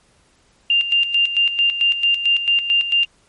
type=tone with tremolo; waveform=sine; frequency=2794 Hz; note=F7; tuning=in tune; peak=-12 dBFS; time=0.7-3.05 s; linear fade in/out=2 ms; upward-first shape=square; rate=4.5 Hz; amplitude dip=65%; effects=pink hiss -57 dBFS RMS until 3.28 s + MP3 48 kbps